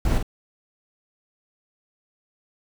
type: noise with echo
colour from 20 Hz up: brown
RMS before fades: -21 dBFS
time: 0.05-0.18 s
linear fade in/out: 2 ms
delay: 48 ms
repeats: 1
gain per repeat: -5 dB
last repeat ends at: 0.228 s
effects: none